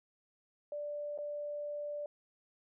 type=tone with dropouts; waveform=sine; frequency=587.3 Hz; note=D5; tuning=in tune; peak=-37 dBFS; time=0.72-2.06 s; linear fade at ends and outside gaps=2 ms; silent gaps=1.177-1.186 s; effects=none